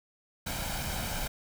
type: noise with comb filter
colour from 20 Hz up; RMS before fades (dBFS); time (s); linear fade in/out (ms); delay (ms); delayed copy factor
pink; -34; 0.46-1.28; 10; 1.3; +0.6
effects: none